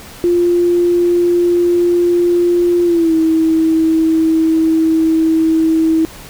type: tone with pitch glide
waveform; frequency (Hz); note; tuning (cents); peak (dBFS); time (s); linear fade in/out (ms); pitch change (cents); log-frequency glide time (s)
sine; 349.2 to 322.1; F4 to E4; 0 to -40; -9; 0.24-6.05; 0; -140; 2.84-3.14
effects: pink hiss -35 dBFS RMS until 6.29 s